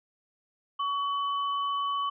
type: tone pair together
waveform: sine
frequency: 1127 / 3009 Hz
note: C#6 / F#7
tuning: +28 / +28 cents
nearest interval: octave + perfect fourth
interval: 1700 cents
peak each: -27 / -38 dBFS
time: 0.79-2.1 s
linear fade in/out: 10 ms
effects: none